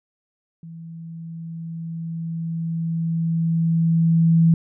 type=tone with level ramp; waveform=sine; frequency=164.9 Hz; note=E3; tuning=1 cent sharp; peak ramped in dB=-35 to -11 dBFS; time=0.63-4.54 s; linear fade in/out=2 ms; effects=none